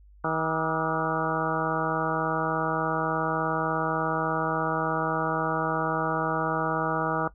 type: harmonic tone with a mistuned harmonic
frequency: 159.8 Hz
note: D#3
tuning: 47 cents sharp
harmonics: 1 / 2 / 3 / 4 / 5 / 6 / 7 / 8 / 9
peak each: -33 / -33 / -33 / -33 / -33 / -33 / -33 / -33 / -33 dBFS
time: 0.24-7.28 s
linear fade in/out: 5 ms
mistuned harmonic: 7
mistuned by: +85 cents
effects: noise-tail reverb RT60 0.1 s tail -17 dB re dry + added 50 Hz sine -50 dBFS peak until 7.34 s